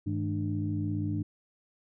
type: tone cluster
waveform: sine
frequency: 100.9 / 158.1 / 213.1 / 298.5 Hz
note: G#2 / D#3 / G#3 / D4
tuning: -49 / +28 / +45 / +28 cents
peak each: -31 / -36 / -37 / -33 dBFS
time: 0.06-1.23 s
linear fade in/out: 10 ms
effects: tanh soft clip ceiling -18 dBFS